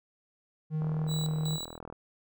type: tone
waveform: triangle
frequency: 155.56 Hz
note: D#3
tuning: in tune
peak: -26 dBFS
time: 0.7-1.59 s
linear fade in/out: 50 ms
type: click train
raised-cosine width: 1 ms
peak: -28 dBFS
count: 46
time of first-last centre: 0.82-1.926 s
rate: 40.7 Hz
type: tone with tremolo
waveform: 30% pulse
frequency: 3929 Hz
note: B7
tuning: 10 cents flat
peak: -33 dBFS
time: 1.07-1.79 s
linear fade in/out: 50 ms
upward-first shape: square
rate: 2.6 Hz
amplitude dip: 80%
effects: none